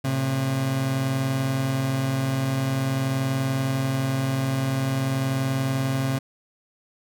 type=tone pair together; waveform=30% pulse; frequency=113.3 / 133.76 Hz; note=A#2 / C3; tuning=-49 / +39 cents; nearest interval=minor third; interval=288 cents; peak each=-29 / -20 dBFS; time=0.04-6.19 s; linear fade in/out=10 ms; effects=none